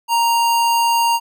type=tone; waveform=square; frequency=932.3 Hz; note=A#5; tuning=in tune; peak=-14 dBFS; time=0.08-1.2 s; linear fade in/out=50 ms; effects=none